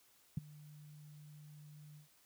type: tone with ADSR envelope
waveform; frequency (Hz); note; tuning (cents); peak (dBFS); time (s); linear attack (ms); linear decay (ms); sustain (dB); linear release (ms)
sine; 150; D3; +37; -30; 0.37-2.08; 5; 15; -23; 110
effects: white hiss -69 dBFS RMS until 2.25 s